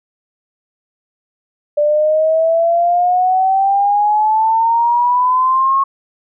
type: exponential sweep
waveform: sine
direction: up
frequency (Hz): 587.3 to 1095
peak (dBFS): -10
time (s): 1.77-5.84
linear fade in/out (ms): 10
effects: none